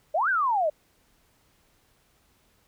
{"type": "exponential two-way sweep", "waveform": "sine", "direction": "up then down", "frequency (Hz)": [570, 1624, 583], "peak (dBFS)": -21, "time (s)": [0.14, 0.7], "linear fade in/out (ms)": 10, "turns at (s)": 0.29, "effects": ["pink hiss -65 dBFS RMS until 2.67 s"]}